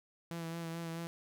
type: tone with vibrato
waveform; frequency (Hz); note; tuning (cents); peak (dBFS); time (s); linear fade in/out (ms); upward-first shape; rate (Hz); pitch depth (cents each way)
sawtooth; 166.4; E3; +17; -35; 0.31-1.07; 0; sine; 4.6; 25
effects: none